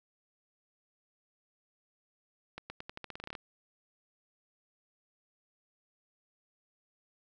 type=accelerating click train; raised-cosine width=0.3 ms; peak=-25 dBFS; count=14; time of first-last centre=2.58-3.352 s; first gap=120 ms; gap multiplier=0.87; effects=none